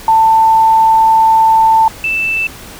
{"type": "tone pair in turn", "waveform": "sine", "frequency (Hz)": [890, 2649], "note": ["A5", "E7"], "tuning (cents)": [20, 8], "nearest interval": "octave + perfect fifth", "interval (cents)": 1888, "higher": "second", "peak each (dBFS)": [-5, -12], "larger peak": "first", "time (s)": [[0.08, 1.88], [2.04, 2.47]], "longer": "first", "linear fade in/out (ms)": 2, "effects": ["pink hiss -32 dBFS RMS until 2.79 s"]}